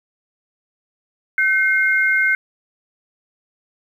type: tone pair together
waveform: sine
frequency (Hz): 1533 / 2133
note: G6 / C7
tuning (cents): -39 / +33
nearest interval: tritone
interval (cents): 572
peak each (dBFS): -16 / -17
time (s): 1.38-2.35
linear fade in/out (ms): 2
effects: 8-bit